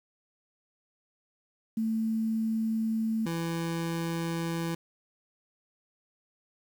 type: tone pair in turn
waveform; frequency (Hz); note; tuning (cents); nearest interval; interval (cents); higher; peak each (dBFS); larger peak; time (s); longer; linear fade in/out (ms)
sine / 25% pulse; 222.4 / 166.61; A3 / E3; +19 / +19; perfect fourth; 500; first; -26; neither; 1.77-3.26 / 3.26-4.75; neither; 5
effects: 9-bit